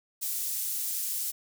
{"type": "high-pass noise", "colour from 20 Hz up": "pink", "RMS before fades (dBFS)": -32, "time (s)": [0.21, 1.32], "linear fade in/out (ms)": 20, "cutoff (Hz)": 9300, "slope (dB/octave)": 12, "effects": []}